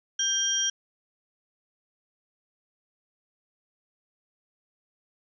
sine tone cluster, 1576 / 3193 / 5740 Hz, G6 / G7 / F8, +9 / +31 / +47 cents, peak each -34 / -27 / -26 dBFS, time 0.19-0.7 s, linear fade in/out 5 ms, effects none

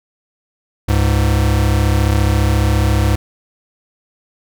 square tone pair together, 69.3 / 103.75 Hz, C#2 / G#2, 0 / -1 cents, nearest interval perfect fifth, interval 699 cents, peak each -15 dBFS, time 0.88-3.16 s, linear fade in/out 10 ms, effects none

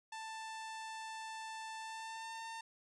sawtooth tone with pitch glide, 885 to 904.6 Hz, A5 to A5, +10 to +48 cents, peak -40 dBFS, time 0.12-2.61 s, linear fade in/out 5 ms, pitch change +38 cents, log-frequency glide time 1.78-2.44 s, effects resampled to 22050 Hz

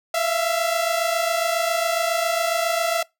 sawtooth tone pair together, 659.3 / 686.6 Hz, E5 / F5, 0 / -30 cents, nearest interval minor second, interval 70 cents, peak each -18 / -20 dBFS, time 0.14-3.03 s, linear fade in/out 5 ms, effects noise-tail reverb RT60 0.2 s tail -24 dB re dry

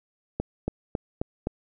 accelerating click train, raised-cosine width 2 ms, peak -13 dBFS, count 5, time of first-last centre 0.4-1.471 s, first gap 280 ms, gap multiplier 0.97, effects none

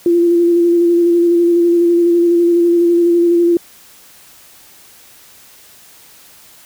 sine tone with vibrato, 343.6 Hz, F4, 28 cents flat, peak -8 dBFS, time 0.06-3.57 s, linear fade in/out 2 ms, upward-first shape square, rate 12 Hz, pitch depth 16 cents each way, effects white hiss -43 dBFS RMS until 6.65 s

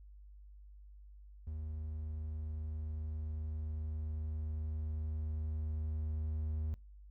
triangle tone with level ramp, 77.5 Hz, D#2, 6 cents flat, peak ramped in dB -37 to -32 dBFS, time 1.47-6.74 s, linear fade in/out 0 ms, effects noise-tail reverb RT60 0.3 s tail -25 dB re dry + added 50 Hz sine -52 dBFS peak until 7.1 s

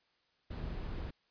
brown noise, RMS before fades -40 dBFS, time 0.5-1.11 s, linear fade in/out 10 ms, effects white hiss -74 dBFS RMS until 1.3 s + resampled to 11025 Hz

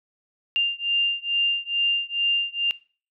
sine beating tone pair, 2794 / 2796.3 Hz, F7 / F7, 0 / +2 cents, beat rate 2.3 Hz, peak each -24 / -24 dBFS, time 0.56-2.71 s, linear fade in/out 0 ms, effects noise-tail reverb RT60 0.4 s tail -20 dB re dry

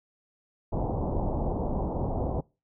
pink low-pass noise, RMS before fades -29 dBFS, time 0.72-2.41 s, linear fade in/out 10 ms, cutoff 910 Hz, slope 48 dB/octave, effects noise-tail reverb RT60 0.3 s tail -25 dB re dry

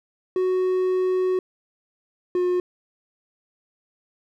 triangle tone pair in turn, 370 / 359.7 Hz, F#4 / F#4, 0 / -49 cents, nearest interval unison, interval 49 cents, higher first, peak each -17 dBFS, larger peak neither, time 0.36-1.39 / 2.35-2.6 s, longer first, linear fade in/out 2 ms, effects none

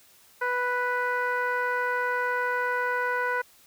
15% pulse tone with low-pass filter, 493.9 Hz, B4, in tune, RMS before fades -27 dBFS, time 0.41-3.42 s, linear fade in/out 10 ms, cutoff 1600 Hz, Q 2, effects white hiss -57 dBFS RMS until 3.66 s

